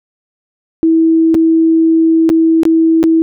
sine tone with dropouts, 325.1 Hz, E4, 24 cents flat, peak -6 dBFS, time 0.83-3.22 s, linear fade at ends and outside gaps 0 ms, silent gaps 1.344-1.35 / 2.292-2.3 / 2.633-2.653 / 3.03-3.039 s, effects none

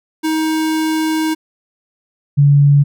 square / sine tone pair in turn, 315.7 / 142.88 Hz, D#4 / D3, +25 / -47 cents, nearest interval octave + major second, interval 1372 cents, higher first, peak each -15 / -6 dBFS, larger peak second, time 0.23-1.35 / 2.37-2.84 s, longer first, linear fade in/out 20 ms, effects none

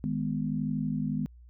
sine chord, G# minor, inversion second, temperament just, 155.74 / 207.7 / 249.2 Hz, D#3 / G#3 / B3, +2 / 0 / +16 cents, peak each -32 dBFS, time 0.04-1.26 s, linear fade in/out 0 ms, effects added 60 Hz sine -49 dBFS peak until 1.49 s

